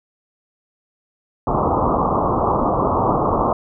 white low-pass noise, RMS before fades -18 dBFS, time 1.47-3.53 s, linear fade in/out 2 ms, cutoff 1200 Hz, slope 96 dB/octave, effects none

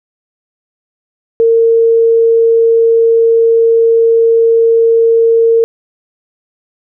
sine tone, 457.5 Hz, A#4, 32 cents flat, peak -5 dBFS, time 1.4-5.64 s, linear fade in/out 0 ms, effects none

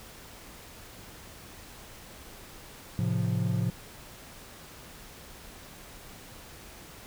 triangle chord, F major, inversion first, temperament equal with one note detuned, 110 / 133.33 / 174.61 Hz, A2 / C3 / F3, 0 / +33 / 0 cents, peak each -27 / -29 / -28 dBFS, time 2.99-3.7 s, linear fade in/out 0 ms, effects pink hiss -48 dBFS RMS until 7.06 s

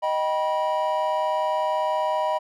triangle chord, Eb augmented, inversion none, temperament just, 622.3 / 777.8 / 972.3 Hz, Eb5 / G5 / B5, 0 / -14 / -27 cents, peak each -23 / -27 / -23 dBFS, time 0.02-2.39 s, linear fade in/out 20 ms, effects none

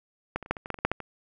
clicks, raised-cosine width 0.5 ms, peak -13 / -25 / -30 / -9 / -23 / -22 / -14 / -22 / -28 / -7 / -11 / -22 dBFS, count 12, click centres 0.36 / 0.427 / 0.461 / 0.51 / 0.568 / 0.659 / 0.703 / 0.743 / 0.788 / 0.85 / 0.916 / 1.003 s, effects none

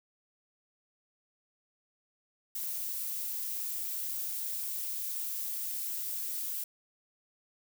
violet noise, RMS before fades -36 dBFS, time 2.55-6.64 s, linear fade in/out 5 ms, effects none

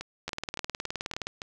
two click trains, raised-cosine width 0.2 ms, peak -19 / -15 dBFS, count 6 / 20, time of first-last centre 0.01-1.418 / 0.28-1.27 s, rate 3.55 / 19.2 Hz, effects none

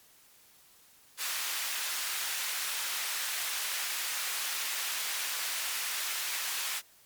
pink high-pass noise, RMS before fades -34 dBFS, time 1.17-6.82 s, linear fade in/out 50 ms, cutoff 1600 Hz, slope 12 dB/octave, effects white hiss -60 dBFS RMS until 7.05 s + MP3 96 kbps

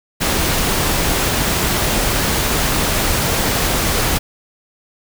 pink noise, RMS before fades -17 dBFS, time 0.2-4.19 s, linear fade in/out 20 ms, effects none

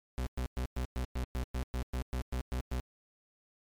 40% pulse tone bursts, 63 Hz, B1, 35 cents sharp, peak -31 dBFS, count 14, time 0.18-2.8 s, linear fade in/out 0 ms, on 85 ms, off 110 ms, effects MP3 96 kbps

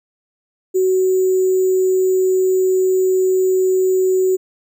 sine tone with sample-and-hold, 373.9 Hz, F#4, 18 cents sharp, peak -12 dBFS, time 0.74-4.37 s, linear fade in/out 20 ms, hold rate 7350 Hz, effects none

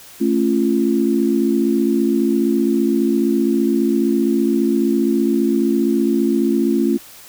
sine chord, A augmented, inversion none, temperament just, 220 / 275 / 343.8 Hz, A3 / C#4 / E#4, 0 / -14 / -27 cents, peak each -18 dBFS, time 0.2-6.98 s, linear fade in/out 20 ms, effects white hiss -41 dBFS RMS until 7.28 s

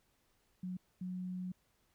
sine tone bursts at uneven times, 182.7 Hz, F#3, 22 cents flat, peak -38 dBFS, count 2, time 0.63-0.77 / 1.01-1.52 s, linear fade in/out 5 ms, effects pink hiss -75 dBFS RMS until 1.94 s

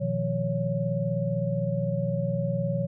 sine tone cluster, 121.7 / 157.6 / 177.2 / 558 Hz, B2 / D#3 / F3 / C#5, -25 / +23 / +25 / +11 cents, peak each -30 dBFS, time 0-2.87 s, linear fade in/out 20 ms, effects none

